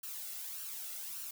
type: noise with flanger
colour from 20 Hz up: blue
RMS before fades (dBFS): -43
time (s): 0.03-1.31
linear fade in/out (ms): 5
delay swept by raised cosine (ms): 0.69 to 1.5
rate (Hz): 1.7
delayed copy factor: +0.55
effects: none